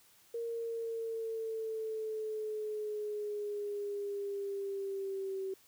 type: exponential sweep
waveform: sine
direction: down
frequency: 466.2 to 382.6 Hz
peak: -35 dBFS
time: 0.34-5.54 s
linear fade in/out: 5 ms
effects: white hiss -64 dBFS RMS until 5.67 s